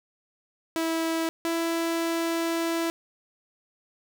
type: tone pair in turn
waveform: sawtooth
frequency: 326.8 / 332.3 Hz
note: E4 / E4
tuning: -15 / +14 cents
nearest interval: unison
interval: 29 cents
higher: second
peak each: -21 dBFS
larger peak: neither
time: 0.76-1.29 / 1.45-2.9 s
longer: second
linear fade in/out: 0 ms
effects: none